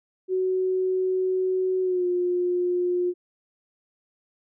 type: tone with pitch glide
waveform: sine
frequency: 372.7 to 356.7 Hz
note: F#4 to F4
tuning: +13 to +37 cents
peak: -21 dBFS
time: 0.28-3.14 s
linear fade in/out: 50 ms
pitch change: -76 cents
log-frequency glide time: 1.82-2.06 s
effects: none

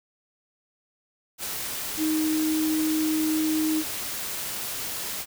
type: tone in noise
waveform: sine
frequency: 312.4 Hz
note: D#4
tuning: 7 cents sharp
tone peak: -22 dBFS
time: 1.97-3.84 s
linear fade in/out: 50 ms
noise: white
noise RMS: -32 dBFS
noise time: 1.38-5.26 s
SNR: +7 dB
effects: none

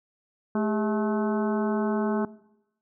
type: harmonic tone with a mistuned harmonic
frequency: 215.6 Hz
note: A3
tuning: 35 cents flat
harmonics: 1 / 2 / 3 / 4 / 5 / 6 / 7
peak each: -24 / -30 / -34 / -36 / -38 / -40 / -41 dBFS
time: 0.55-2.25 s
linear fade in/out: 2 ms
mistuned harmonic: 2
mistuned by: -99 cents
effects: noise-tail reverb RT60 0.9 s tail -21 dB re dry

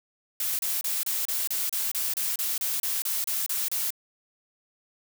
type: noise bursts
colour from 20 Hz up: blue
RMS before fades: -28 dBFS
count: 16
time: 0.4-3.905 s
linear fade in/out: 2 ms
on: 190 ms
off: 31 ms
effects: none

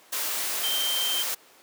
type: tone in noise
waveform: sine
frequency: 3136 Hz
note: G7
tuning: in tune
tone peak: -26 dBFS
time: 0.63-1.23 s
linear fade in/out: 10 ms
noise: white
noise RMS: -29 dBFS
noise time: 0.12-1.35 s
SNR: 0 dB
effects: pink hiss -54 dBFS RMS until 1.62 s + high-pass 400 Hz 12 dB/octave

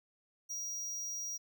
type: tone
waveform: square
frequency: 5740 Hz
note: F8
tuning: 47 cents sharp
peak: -38 dBFS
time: 0.49-1.38 s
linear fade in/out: 20 ms
effects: none

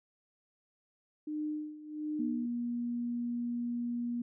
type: tone with tremolo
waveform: sine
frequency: 303.4 Hz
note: D#4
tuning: 44 cents flat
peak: -32 dBFS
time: 1.27-2.46 s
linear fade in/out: 5 ms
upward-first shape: sine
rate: 1.4 Hz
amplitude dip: 80%
type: tone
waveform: sine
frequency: 239.2 Hz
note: A#3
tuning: 45 cents sharp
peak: -32 dBFS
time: 2.19-4.22 s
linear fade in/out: 5 ms
effects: none

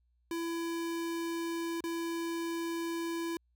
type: tone with dropouts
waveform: square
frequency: 334.6 Hz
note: E4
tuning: 26 cents sharp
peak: -34 dBFS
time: 0.31-3.37 s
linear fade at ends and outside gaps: 2 ms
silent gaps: 1.806-1.839 s
effects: added 60 Hz sine -69 dBFS peak until 3.55 s

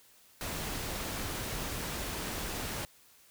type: noise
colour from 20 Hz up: pink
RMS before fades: -37 dBFS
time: 0.41-2.85 s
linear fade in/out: 0 ms
effects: white hiss -61 dBFS RMS until 3.3 s

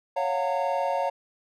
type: chord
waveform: triangle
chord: Gb major seventh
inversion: second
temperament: equal with one note detuned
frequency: 554.4 / 698.5 / 740 / 916.3 Hz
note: Db5 / F5 / Gb5 / Bb5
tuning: 0 / 0 / 0 / -30 cents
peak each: -26 / -28 / -30 / -27 dBFS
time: 0.16-1.1 s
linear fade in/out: 10 ms
effects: none

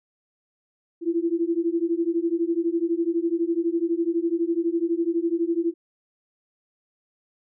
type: beating tone pair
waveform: sine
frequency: 330.7 / 342.7 Hz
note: E4 / F4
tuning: +6 / -33 cents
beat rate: 12 Hz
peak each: -24 dBFS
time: 1.01-5.74 s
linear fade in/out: 50 ms
effects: none

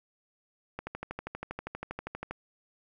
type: click train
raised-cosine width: 0.5 ms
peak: -21 dBFS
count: 20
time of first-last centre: 0.79-2.31 s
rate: 12.5 Hz
effects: none

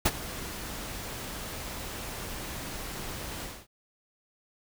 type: noise with ADSR envelope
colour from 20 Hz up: pink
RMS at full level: -21 dBFS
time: 0.05-3.67 s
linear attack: 11 ms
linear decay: 39 ms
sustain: -17 dB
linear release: 240 ms
effects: none

